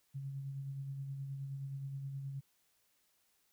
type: tone with tremolo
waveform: sine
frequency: 137.3 Hz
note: C#3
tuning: 16 cents flat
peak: -38 dBFS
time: 0.14-2.41 s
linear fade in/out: 20 ms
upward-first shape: sine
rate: 9.5 Hz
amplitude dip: 35%
effects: white hiss -75 dBFS RMS until 3.52 s